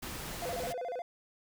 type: noise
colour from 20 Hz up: pink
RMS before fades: -41 dBFS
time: 0.02-0.73 s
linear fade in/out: 10 ms
type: tone with vibrato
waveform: triangle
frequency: 590 Hz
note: D5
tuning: 8 cents sharp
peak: -33 dBFS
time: 0.42-1.02 s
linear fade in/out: 2 ms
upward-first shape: square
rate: 14 Hz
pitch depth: 280 cents each way
effects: none